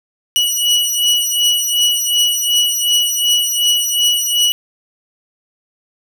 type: beating tone pair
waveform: sawtooth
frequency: 2929 / 2931.7 Hz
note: F#7 / F#7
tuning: -18 / -17 cents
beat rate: 2.7 Hz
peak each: -12 / -13 dBFS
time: 0.36-4.52 s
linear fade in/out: 0 ms
effects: none